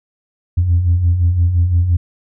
sine beating tone pair, 82.41 / 88.21 Hz, E2 / F2, 0 / +18 cents, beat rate 5.8 Hz, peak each -18 / -10 dBFS, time 0.57-1.97 s, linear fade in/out 10 ms, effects tanh soft clip ceiling -6 dBFS

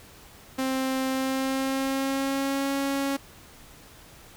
sawtooth tone with pitch glide, 263.2 to 275.8 Hz, C4 to C#4, +10 to -9 cents, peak -21 dBFS, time 0.58-3.17 s, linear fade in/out 10 ms, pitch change +81 cents, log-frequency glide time 1.1-2.73 s, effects pink hiss -50 dBFS RMS until 4.36 s

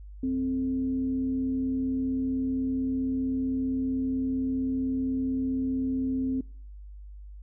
sine tone with frequency modulation, 261.6 Hz, C4, in tune, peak -25 dBFS, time 0.23-6.41 s, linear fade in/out 5 ms, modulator 176 Hz, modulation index 0.25, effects noise-tail reverb RT60 0.5 s tail -25 dB re dry + added 50 Hz sine -41 dBFS peak until 7.42 s

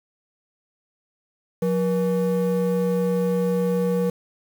triangle ring-modulated tone, 329.6 Hz, E4, in tune, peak -14 dBFS, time 1.62-4.1 s, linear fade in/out 5 ms, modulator 150 Hz, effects 7-bit

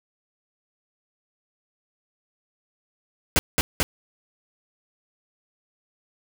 pink noise with echo, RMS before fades -18 dBFS, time 3.36-3.39 s, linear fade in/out 0 ms, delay 220 ms, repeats 2, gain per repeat -2 dB, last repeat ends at 3.83 s, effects none

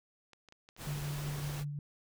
clicks, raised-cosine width 0.2 ms, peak -38 dBFS, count 5, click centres 0.333 / 0.487 / 0.524 / 0.689 / 0.765 s
pink noise, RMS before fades -44 dBFS, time 0.77-1.65 s, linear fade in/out 50 ms
sine tone with tremolo, 145.3 Hz, D3, 18 cents flat, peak -34 dBFS, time 0.87-1.79 s, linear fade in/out 2 ms, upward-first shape sine, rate 5.5 Hz, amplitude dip 35%
effects none

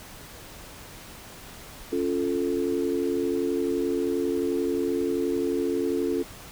sine chord, Db augmented, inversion none, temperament equal, 277.2 / 349.2 / 440 Hz, Db4 / F4 / A4, 0 / 0 / 0 cents, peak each -28 / -27 / -28 dBFS, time 1.92-6.23 s, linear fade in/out 10 ms, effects pink hiss -44 dBFS RMS until 6.51 s

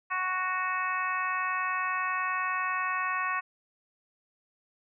harmonic tone, 369.9 Hz, F#4, in tune, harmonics 2 / 3 / 4 / 5 / 6 / 7, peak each -41 / -30 / -36 / -34 / -41 / -37 dBFS, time 0.1-3.41 s, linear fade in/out 20 ms, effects none

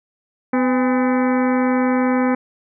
harmonic tone with a mistuned harmonic, 253.2 Hz, B3, 43 cents sharp, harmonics 1 / 2 / 3 / 4 / 5 / 6 / 7 / 8 / 9, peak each -16 / -22 / -26 / -28 / -30 / -32 / -33 / -34 / -35 dBFS, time 0.53-2.35 s, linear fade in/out 5 ms, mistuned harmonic 3, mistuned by +100 cents, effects none

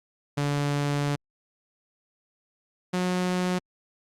sawtooth tone pair in turn, 144 / 181.43 Hz, D3 / F#3, -34 / -34 cents, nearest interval major third, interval 400 cents, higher second, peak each -20 dBFS, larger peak neither, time 0.37-1.16 / 2.93-3.59 s, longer first, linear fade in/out 10 ms, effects low-pass 9000 Hz 12 dB/octave + Opus 48 kbps

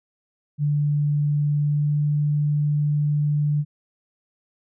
sine tone with pitch glide, 146.83 to 147.77 Hz, D3 to D3, 0 to +11 cents, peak -18 dBFS, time 0.58-3.65 s, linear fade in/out 50 ms, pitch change +11 cents, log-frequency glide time 1.61-1.97 s, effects none

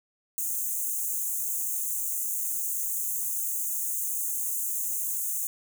white high-pass noise, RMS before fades -30 dBFS, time 0.38-5.47 s, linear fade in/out 0 ms, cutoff 6300 Hz, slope 96 dB/octave, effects none

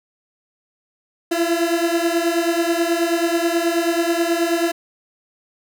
30% pulse beating tone pair, 333.8 / 343.1 Hz, E4 / F4, +22 / -31 cents, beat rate 9.3 Hz, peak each -17 / -18 dBFS, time 1.31-4.72 s, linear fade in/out 10 ms, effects none

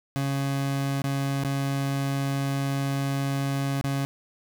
30% pulse tone with dropouts, 138.1 Hz, C#3, 6 cents flat, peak -22 dBFS, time 0.16-4.05 s, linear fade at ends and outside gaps 0 ms, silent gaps 1.019-1.041 / 1.436-1.448 / 3.812-3.841 s, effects none

